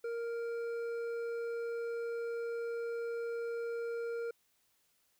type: tone with hard clipping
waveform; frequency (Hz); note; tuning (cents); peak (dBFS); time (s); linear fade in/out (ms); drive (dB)
sine; 466.2; A#4; 0; -37; 0.04-4.31; 5; 7
effects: white hiss -74 dBFS RMS until 5.19 s

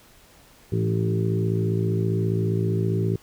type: harmonic tone with a mistuned harmonic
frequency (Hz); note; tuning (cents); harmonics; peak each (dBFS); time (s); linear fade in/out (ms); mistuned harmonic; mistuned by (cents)
55; A1; 0; 2 / 3 / 4 / 5 / 6 / 7 / 8; -23 / -26 / -35 / -38 / -33 / -28 / -37; 0.72-3.16; 5; 3; +39
effects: pink hiss -53 dBFS RMS until 3.22 s

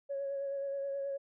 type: tone with vibrato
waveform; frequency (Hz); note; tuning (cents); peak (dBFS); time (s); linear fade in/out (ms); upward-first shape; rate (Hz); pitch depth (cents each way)
sine; 554.4; C#5; 0; -33; 0.09-1.18; 20; sine; 9.4; 20
effects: tanh soft clip ceiling -29 dBFS

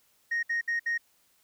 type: tone bursts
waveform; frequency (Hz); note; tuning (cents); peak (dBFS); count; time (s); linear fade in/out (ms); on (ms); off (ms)
sine; 1864.7; A#6; 0; -24; 4; 0.31-0.979; 10; 120; 63
effects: tanh soft clip ceiling -24 dBFS + white hiss -67 dBFS RMS until 1.43 s

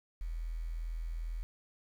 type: tone with quantisation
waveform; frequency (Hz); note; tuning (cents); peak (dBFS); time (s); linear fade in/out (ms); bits
sine; 41.2; E1; 0; -35; 0.21-1.43; 0; 10
effects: none

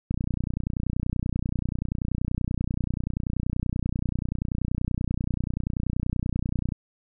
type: click train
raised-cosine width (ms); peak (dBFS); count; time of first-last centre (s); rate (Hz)
5; -14; 202; 0.11-6.722; 30.4
effects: none

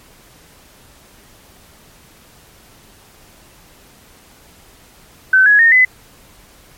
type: tone with pitch steps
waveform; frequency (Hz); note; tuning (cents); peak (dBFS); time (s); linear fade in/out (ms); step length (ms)
sine; 1528 / 1675.9 / 1838.2 / 2016; G6 / G#6 / A#6 / B6; -45 / +15 / -25 / +35; -6; 5.33-5.85; 5; 130
effects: pink hiss -46 dBFS RMS until 6.77 s + MP3 64 kbps

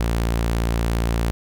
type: tone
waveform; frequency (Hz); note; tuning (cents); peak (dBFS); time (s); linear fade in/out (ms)
sawtooth; 57.3; A#1; -29; -15; 0-1.31; 0
effects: none

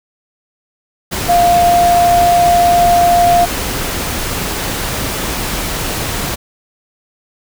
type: tone in noise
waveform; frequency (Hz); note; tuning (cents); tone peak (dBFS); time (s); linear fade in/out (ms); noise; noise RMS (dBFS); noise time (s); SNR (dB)
sine; 698.5; F5; 0; -7; 1.28-3.46; 20; pink; -19; 1.11-6.36; +9
effects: none

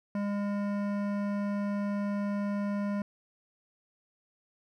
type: tone with hard clipping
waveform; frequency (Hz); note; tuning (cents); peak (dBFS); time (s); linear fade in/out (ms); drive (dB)
sine; 203; G#3; -39; -31; 0.15-3.02; 2; 15
effects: none

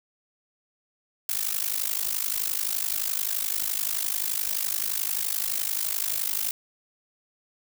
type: noise with amplitude modulation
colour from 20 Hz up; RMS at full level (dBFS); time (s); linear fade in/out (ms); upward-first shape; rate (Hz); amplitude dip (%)
blue; -24; 1.29-6.51; 2; sine; 51.6; 90
effects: none

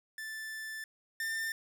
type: tone pair in turn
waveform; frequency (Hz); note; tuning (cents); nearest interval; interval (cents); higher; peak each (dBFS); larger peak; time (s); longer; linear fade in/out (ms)
45% pulse; 1760 / 1795.9; A6 / A6; 0 / +35; unison; 35; second; -39 / -33; second; 0.18-0.84 / 1.2-1.52; first; 2
effects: none

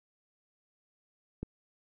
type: click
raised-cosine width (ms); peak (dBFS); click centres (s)
3; -23; 1.43
effects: none

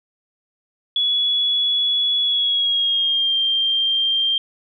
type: tone with pitch glide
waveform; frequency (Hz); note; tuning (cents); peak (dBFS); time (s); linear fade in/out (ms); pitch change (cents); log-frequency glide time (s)
sine; 3387 to 3178; G#7 to G7; +33 to +23; -16; 0.96-4.38; 2; -110; 2.22-3.37
effects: none

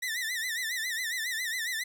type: tone with vibrato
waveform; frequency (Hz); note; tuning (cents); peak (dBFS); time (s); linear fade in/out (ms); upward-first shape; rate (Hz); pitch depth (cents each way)
sawtooth; 1889; A#6; +22; -27; 0.02-1.84; 10; sine; 7.3; 130
effects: none

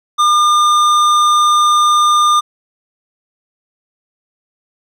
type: tone with hard clipping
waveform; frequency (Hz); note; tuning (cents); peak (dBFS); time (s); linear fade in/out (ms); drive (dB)
sine; 1206; D6; +46; -10; 0.18-2.41; 20; 12
effects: none

